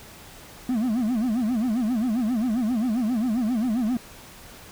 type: tone with vibrato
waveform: triangle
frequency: 233.1 Hz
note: A#3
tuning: in tune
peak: -19 dBFS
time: 0.69-3.97 s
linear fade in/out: 2 ms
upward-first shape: sine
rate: 7.5 Hz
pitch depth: 190 cents each way
effects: pink hiss -45 dBFS RMS until 4.71 s